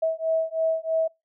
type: beating tone pair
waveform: sine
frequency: 645 / 648.1 Hz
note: E5 / E5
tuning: -38 / -30 cents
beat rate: 3.1 Hz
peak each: -25 / -25 dBFS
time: 0.02-1.08 s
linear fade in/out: 10 ms
effects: noise-tail reverb RT60 0.2 s tail -24 dB re dry